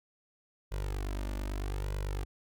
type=tone with flanger; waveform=sawtooth; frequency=49 Hz; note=G1; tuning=in tune; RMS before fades=-35 dBFS; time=0.71-2.25 s; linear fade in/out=20 ms; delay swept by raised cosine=2 to 3.4 ms; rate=0.8 Hz; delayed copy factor=+1; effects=none